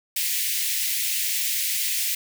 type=high-pass noise; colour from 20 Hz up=white; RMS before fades=-25 dBFS; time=0.16-2.15 s; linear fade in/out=5 ms; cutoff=1900 Hz; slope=48 dB/octave; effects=none